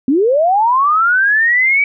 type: linear sweep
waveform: sine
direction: up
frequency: 246.9 to 2293 Hz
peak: -9 dBFS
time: 0.08-1.84 s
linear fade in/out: 2 ms
effects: none